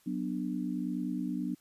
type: chord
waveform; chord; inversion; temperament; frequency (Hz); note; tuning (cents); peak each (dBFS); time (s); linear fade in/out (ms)
sine; B minor; second; just; 185.21 / 246.9 / 296.3; F#3 / B3 / D4; +2 / 0 / +15; -36 / -35 / -36; 0.06-1.55; 10
effects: white hiss -66 dBFS RMS until 1.6 s + resampled to 32000 Hz